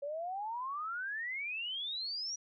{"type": "exponential sweep", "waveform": "sine", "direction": "up", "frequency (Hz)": [554.4, 5840], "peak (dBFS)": -36, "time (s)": [0.02, 2.36], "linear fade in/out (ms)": 10, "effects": []}